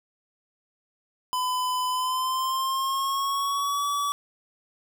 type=tone with pitch glide; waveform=square; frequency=1007 to 1143.5 Hz; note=B5 to D6; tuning=+33 to -47 cents; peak=-25 dBFS; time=1.33-4.12 s; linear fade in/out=0 ms; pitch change=+220 cents; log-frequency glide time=1.89-3.85 s; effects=none